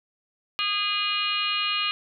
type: harmonic tone with a mistuned harmonic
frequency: 410 Hz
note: G#4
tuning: 22 cents flat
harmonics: 3 / 4 / 5 / 6 / 7 / 8 / 9 / 10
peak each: -30 / -39 / -39 / -29 / -27 / -37 / -39 / -33 dBFS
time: 0.59-1.91 s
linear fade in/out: 0 ms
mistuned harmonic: 10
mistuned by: +27 cents
effects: none